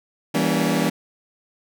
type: chord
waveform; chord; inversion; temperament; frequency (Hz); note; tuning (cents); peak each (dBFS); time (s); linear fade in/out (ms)
sawtooth; E diminished seventh; none; just; 164.81 / 197.78 / 237.3 / 284.8; E3 / G3 / Bb3 / Db4; 0 / +16 / +31 / +47; -20; 0.34-0.9; 10
effects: none